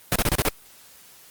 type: noise bursts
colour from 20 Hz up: pink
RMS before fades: -20 dBFS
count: 6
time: 0.12-0.486 s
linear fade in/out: 0 ms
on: 36 ms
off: 30 ms
effects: white hiss -50 dBFS RMS until 1.3 s + Opus 32 kbps